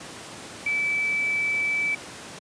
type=tone in noise; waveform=sine; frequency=2310 Hz; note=D7; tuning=29 cents flat; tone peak=-22 dBFS; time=0.66-1.95 s; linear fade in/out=5 ms; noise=pink; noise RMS=-39 dBFS; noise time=0-2.39 s; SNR=+14 dB; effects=high-pass 150 Hz 12 dB/octave + resampled to 22050 Hz